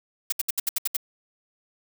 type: noise bursts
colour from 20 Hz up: blue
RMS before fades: -24 dBFS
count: 8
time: 0.3-0.967 s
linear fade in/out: 5 ms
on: 23 ms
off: 69 ms
effects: none